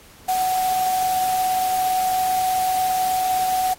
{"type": "tone in noise", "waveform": "sine", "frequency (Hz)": 745, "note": "F#5", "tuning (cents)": 12, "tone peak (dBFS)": -18, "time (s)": [0.28, 3.74], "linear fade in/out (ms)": 10, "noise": "white", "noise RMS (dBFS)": -31, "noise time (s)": [0.28, 3.74], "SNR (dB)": 10, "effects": ["pink hiss -48 dBFS RMS until 3.78 s", "AAC 48 kbps"]}